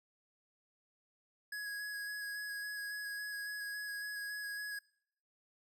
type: tone with vibrato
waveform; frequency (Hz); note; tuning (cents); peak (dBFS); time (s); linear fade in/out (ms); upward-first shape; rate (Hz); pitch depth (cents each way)
square; 1668; G#6; +7; -40; 1.52-4.79; 5; square; 3.6; 11
effects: noise-tail reverb RT60 0.7 s tail -24 dB re dry